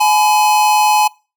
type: tone pair together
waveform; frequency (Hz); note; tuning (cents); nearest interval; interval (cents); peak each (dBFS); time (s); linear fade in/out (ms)
square; 845.1 / 1005; G#5 / B5; +30 / +30; minor third; 300; -11 / -18; 0-1.08; 10
effects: noise-tail reverb RT60 0.3 s tail -23 dB re dry

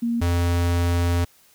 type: tone pair in turn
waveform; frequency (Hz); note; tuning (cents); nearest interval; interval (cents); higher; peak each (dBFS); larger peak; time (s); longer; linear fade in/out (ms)
sine / square; 234.2 / 86.62; A#3 / F2; +8 / -14; octave + perfect fourth; 1722; first; -20 / -19; second; 0.02-0.21 / 0.21-1.25; second; 10
effects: white hiss -56 dBFS RMS until 1.54 s

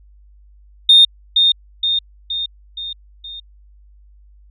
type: tone with echo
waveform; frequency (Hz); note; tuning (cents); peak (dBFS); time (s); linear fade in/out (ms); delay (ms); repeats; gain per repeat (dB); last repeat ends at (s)
sine; 3660; A#7; -32; -4; 0.89-1.05; 5; 470; 5; -5; 3.4
effects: tanh soft clip ceiling 0 dBFS + added 50 Hz sine -44 dBFS peak until 4.5 s

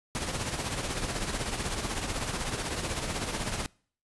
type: noise with tremolo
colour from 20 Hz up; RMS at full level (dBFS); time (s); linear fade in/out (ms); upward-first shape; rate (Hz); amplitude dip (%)
pink; -30; 0.15-3.66; 0; triangle; 16; 60
effects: noise-tail reverb RT60 0.5 s tail -25 dB re dry + resampled to 24000 Hz

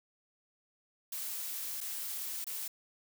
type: noise with dropouts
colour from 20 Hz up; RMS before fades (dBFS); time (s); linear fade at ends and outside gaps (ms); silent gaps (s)
blue; -39; 1.12-2.68; 5; 1.806-1.811 / 2.444-2.467
effects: none

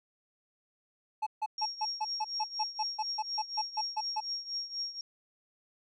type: tone bursts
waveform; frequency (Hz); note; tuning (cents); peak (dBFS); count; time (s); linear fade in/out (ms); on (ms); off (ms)
triangle; 863; A5; -34; -27; 16; 1.22-4.206; 10; 46; 150
type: tone with tremolo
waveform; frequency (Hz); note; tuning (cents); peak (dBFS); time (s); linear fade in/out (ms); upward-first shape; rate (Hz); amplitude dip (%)
sine; 5570; F8; -5; -31; 1.58-5.01; 2; triangle; 4.1; 85
effects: none

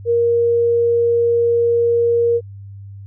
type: tone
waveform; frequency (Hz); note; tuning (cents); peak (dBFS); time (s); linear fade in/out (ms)
sine; 470; A#4; +14; -12; 0.05-2.41; 50
effects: added 99 Hz sine -32 dBFS peak until 3.06 s

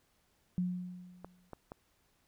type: tone with exponential decay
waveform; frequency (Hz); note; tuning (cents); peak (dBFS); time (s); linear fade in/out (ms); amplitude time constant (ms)
sine; 180; F#3; -47; -28; 0.58-1.5; 0; 200
type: clicks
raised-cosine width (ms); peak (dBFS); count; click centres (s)
1; -30; 3; 1.246 / 1.533 / 1.719
effects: pink hiss -73 dBFS RMS until 2.27 s

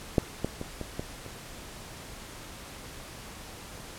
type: clicks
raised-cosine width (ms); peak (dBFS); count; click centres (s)
2; -7 / -14 / -21 / -21 / -18 / -29; 6; 0.182 / 0.446 / 0.614 / 0.813 / 0.995 / 1.263
effects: pink hiss -44 dBFS RMS until 3.98 s + low-pass 12000 Hz 12 dB/octave

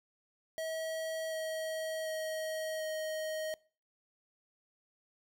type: tone with pitch steps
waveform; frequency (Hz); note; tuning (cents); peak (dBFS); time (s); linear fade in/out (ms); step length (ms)
square; 642 / 636.8 / 631.7 / 626.6; E5 / D#5 / D#5 / D#5; -46 / +40 / +26 / +12; -36; 0.58-3.54; 0; 740
effects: noise-tail reverb RT60 0.4 s tail -24 dB re dry

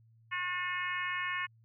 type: harmonic tone with a mistuned harmonic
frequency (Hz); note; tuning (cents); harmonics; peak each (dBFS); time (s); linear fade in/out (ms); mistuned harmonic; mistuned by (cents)
361.4; F#4; -41; 3 / 4 / 5 / 6 / 7 / 8; -38 / -44 / -36 / -39 / -43 / -45; 0.31-1.47; 20; 5; -18
effects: added 113 Hz sine -60 dBFS peak until 1.64 s

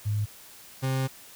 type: tone pair in turn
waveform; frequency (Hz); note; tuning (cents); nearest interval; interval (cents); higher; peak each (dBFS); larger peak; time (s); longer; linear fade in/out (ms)
sine / 40% pulse; 105 / 132.31; G#2 / C3; +19 / +20; major third; 401; second; -24; neither; 0.05-0.26 / 0.82-1.08; second; 20
effects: white hiss -49 dBFS RMS until 1.35 s

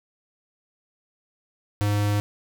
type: tone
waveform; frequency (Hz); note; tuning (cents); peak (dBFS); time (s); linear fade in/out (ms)
square; 103.2; G#2; -10; -21; 1.81-2.2; 0
effects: none

